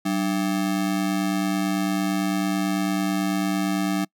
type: ring-modulated tone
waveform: square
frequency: 243.9 Hz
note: B3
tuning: 21 cents flat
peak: -19 dBFS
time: 0.05-4.05 s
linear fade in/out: 10 ms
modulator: 54.5 Hz
effects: noise-tail reverb RT60 0.1 s tail -26 dB re dry